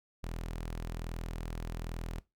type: tone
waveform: sawtooth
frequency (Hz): 41.2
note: E1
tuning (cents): 0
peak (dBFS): -33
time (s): 0.23-2.2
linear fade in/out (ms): 10
effects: noise-tail reverb RT60 0.2 s tail -19 dB re dry